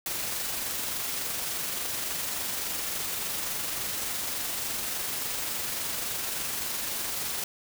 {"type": "noise with amplitude modulation", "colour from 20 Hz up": "white", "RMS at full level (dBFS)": -31, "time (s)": [0.06, 7.44], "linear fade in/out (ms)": 2, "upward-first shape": "sine", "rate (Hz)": 23.5, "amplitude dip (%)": 25, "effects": []}